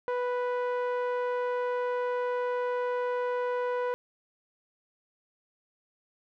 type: tone with low-pass filter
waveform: sawtooth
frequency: 493.4 Hz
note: B4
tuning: 2 cents flat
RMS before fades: -30 dBFS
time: 0.08-3.94 s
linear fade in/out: 0 ms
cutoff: 1300 Hz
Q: 0.89
effects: none